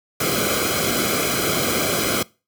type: noise with comb filter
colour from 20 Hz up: pink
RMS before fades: -21 dBFS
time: 0.2-2.23 s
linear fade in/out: 5 ms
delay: 1.1 ms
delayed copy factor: -0.8
effects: noise-tail reverb RT60 0.3 s tail -23 dB re dry + high-pass 80 Hz 12 dB/octave